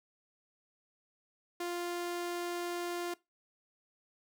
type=tone; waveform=sawtooth; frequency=349.2 Hz; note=F4; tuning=in tune; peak=-31 dBFS; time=1.6-3.14 s; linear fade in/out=5 ms; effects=noise-tail reverb RT60 0.2 s tail -20 dB re dry